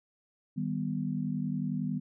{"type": "chord", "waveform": "sine", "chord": "Eb augmented", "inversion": "none", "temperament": "equal", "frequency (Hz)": [155.56, 196, 246.9], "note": ["Eb3", "G3", "B3"], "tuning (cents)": [0, 0, 0], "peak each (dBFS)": -34, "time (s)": [0.56, 2], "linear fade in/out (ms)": 20, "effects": []}